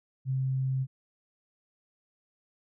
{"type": "tone", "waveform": "sine", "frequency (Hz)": 132, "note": "C3", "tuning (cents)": 16, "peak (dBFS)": -26, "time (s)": [0.25, 0.87], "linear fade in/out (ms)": 50, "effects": []}